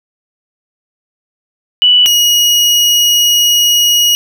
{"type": "tone pair in turn", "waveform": ["sine", "30% pulse"], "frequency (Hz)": [2960, 2896], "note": ["F#7", "F#7"], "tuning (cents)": [0, -38], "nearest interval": "unison", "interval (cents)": 38, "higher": "first", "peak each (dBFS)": -4, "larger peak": "neither", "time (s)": [[1.82, 2.06], [2.06, 4.15]], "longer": "second", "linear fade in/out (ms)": 0, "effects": []}